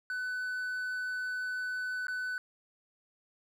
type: tone with dropouts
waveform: triangle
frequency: 1501 Hz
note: F#6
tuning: 24 cents sharp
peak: -31 dBFS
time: 0.1-2.38 s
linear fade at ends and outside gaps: 1 ms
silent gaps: 2.069-2.082 s
effects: none